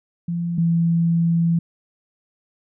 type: tone pair in turn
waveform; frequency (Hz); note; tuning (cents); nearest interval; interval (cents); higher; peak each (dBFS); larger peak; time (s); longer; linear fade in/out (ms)
sine; 171 / 167.77; F3 / E3; -36 / +31; unison; 33; first; -21 / -15; second; 0.28-0.58 / 0.58-1.59; second; 5
effects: none